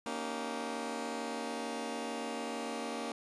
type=chord; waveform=15% pulse; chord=Eb dominant seventh; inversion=second; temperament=just; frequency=233.3 / 280 / 311.1 / 388.9 Hz; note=Bb3 / Db4 / Eb4 / G4; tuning=+2 / +18 / 0 / -14 cents; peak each=-33 / -35 / -39 / -39 dBFS; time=0.06-3.12 s; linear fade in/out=2 ms; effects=resampled to 24000 Hz